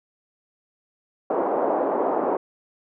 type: band-pass noise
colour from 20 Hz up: pink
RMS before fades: -23 dBFS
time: 1.3-2.37 s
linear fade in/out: 5 ms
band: 340 to 900 Hz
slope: 24 dB/octave
effects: none